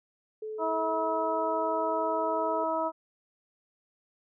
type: tone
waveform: sine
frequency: 433.1 Hz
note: A4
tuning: 27 cents flat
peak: -34 dBFS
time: 0.42-2.64 s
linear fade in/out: 5 ms
type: harmonic tone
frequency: 322.3 Hz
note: E4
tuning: 39 cents flat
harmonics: 1 / 2 / 3 / 4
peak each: -36 / -30 / -31 / -34 dBFS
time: 0.58-2.92 s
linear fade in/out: 50 ms
effects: none